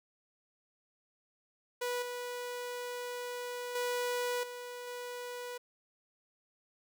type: tone with level steps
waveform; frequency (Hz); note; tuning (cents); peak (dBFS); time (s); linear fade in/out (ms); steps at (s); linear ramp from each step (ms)
sawtooth; 490; B4; -14; -29 / -34 / -28 / -38 / -36; 1.81-5.58; 10; 2.02 / 3.75 / 4.43 / 4.87; 5
effects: none